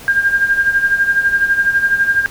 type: tone with tremolo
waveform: sine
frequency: 1605 Hz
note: G6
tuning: 40 cents sharp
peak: -8 dBFS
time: 0.08-2.26 s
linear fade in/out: 0 ms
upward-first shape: sine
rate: 12 Hz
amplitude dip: 70%
effects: pink hiss -35 dBFS RMS until 2.3 s